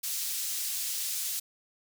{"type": "high-pass noise", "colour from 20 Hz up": "pink", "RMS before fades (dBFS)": -33, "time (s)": [0.03, 1.4], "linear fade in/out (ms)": 10, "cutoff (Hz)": 5200, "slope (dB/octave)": 12, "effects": []}